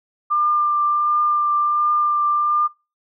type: tone with vibrato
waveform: sine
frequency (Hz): 1193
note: D6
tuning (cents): +27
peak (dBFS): -15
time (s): 0.3-2.68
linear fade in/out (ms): 20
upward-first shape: triangle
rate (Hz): 1.4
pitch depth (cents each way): 14
effects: noise-tail reverb RT60 0.3 s tail -23 dB re dry